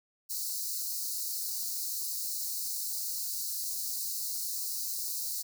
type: high-pass noise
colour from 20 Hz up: white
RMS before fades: -35 dBFS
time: 0.29-5.43 s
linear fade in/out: 20 ms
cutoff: 4100 Hz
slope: 96 dB/octave
effects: none